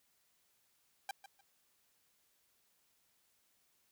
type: tone with echo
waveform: sawtooth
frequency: 792 Hz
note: G5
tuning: 18 cents sharp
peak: -34 dBFS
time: 1.09-1.11 s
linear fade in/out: 2 ms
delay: 150 ms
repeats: 2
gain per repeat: -13 dB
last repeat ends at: 1.41 s
effects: white hiss -75 dBFS RMS until 3.91 s